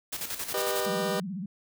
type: noise with tremolo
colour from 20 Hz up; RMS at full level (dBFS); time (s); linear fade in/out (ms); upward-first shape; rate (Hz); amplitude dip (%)
white; -33; 0.12-0.86; 10; square; 11; 60
type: chord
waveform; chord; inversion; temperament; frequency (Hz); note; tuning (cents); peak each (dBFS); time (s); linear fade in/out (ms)
sawtooth; G augmented; none; just; 392 / 490 / 612.5; G4 / B4 / D#5; 0 / -14 / -27; -28; 0.54-1.2; 2
type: tone with vibrato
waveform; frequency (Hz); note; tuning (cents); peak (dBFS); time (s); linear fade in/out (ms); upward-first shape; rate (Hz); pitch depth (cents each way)
sine; 188.3; F#3; +31; -32; 0.86-1.46; 5; sine; 16; 180
effects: none